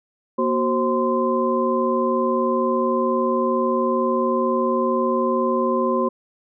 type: tone cluster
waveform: sine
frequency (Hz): 238.7 / 372.2 / 530 / 1035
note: A#3 / F#4 / C5 / C6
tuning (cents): +41 / +10 / +22 / -19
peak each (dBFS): -23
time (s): 0.38-6.09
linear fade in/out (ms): 10
effects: none